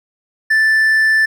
triangle tone, 1762 Hz, A6, 2 cents sharp, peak -8 dBFS, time 0.5-1.26 s, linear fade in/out 10 ms, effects none

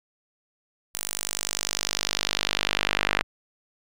sawtooth tone with band-pass filter sweep, 50 Hz, G1, 35 cents sharp, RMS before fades -28 dBFS, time 0.94-3.23 s, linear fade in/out 5 ms, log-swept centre 11000 to 2100 Hz, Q 1.3, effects none

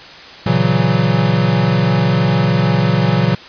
square chord, F# dominant seventh, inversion first, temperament equal with one note detuned, 118.1 / 138.59 / 164.81 / 185 Hz, A#2 / C#3 / E3 / F#3, +23 / 0 / 0 / 0 cents, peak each -18 dBFS, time 0.46-3.35 s, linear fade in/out 5 ms, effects white hiss -35 dBFS RMS until 3.48 s + resampled to 11025 Hz

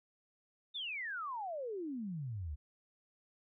sine exponential sweep, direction down, 3694 to 67.7 Hz, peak -38 dBFS, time 0.74-2.56 s, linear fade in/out 20 ms, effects none

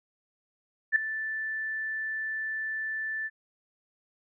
sine tone with ADSR envelope, 1760 Hz, A6, in tune, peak -16 dBFS, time 0.92-3.3 s, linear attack 39 ms, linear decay 3 ms, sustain -14 dB, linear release 40 ms, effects none

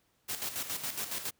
white noise with tremolo, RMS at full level -35 dBFS, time 0.28-1.31 s, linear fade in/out 20 ms, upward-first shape square, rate 7.2 Hz, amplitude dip 60%, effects pink hiss -72 dBFS RMS until 1.39 s + high-pass 60 Hz 12 dB/octave

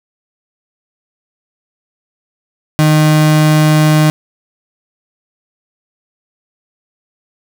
35% pulse tone, 153.9 Hz, D#3, 19 cents flat, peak -5 dBFS, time 2.79-4.1 s, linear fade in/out 0 ms, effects none

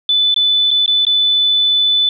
sine tone with dropouts, 3497 Hz, A7, 11 cents flat, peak -10 dBFS, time 0.09-2.09 s, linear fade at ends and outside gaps 2 ms, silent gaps 0.343-0.362 / 0.707-0.712 / 0.861-0.878 / 1.051-1.067 s, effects none

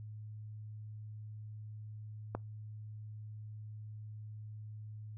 click, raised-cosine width 1 ms, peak -22 dBFS, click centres 2.35 s, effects noise-tail reverb RT60 0.2 s tail -25 dB re dry + added 107 Hz sine -44 dBFS peak until 5.17 s

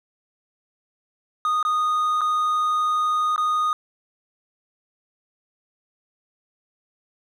triangle tone with dropouts, 1236 Hz, D#6, 12 cents flat, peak -17 dBFS, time 1.45-3.73 s, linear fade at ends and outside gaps 1 ms, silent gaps 1.628-1.65 / 2.209-2.215 / 3.361-3.379 s, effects none

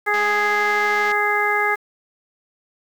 harmonic tone, 415.3 Hz, G#4, in tune, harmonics 1 / 2 / 3 / 4 / 5, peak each -25 / -23 / -24 / -22 / -22 dBFS, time 0.06-1.76 s, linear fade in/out 20 ms
click train, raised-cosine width 0.2 ms, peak -16 dBFS, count 210, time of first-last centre 0.14-1.117 s, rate 214 Hz
effects 7-bit

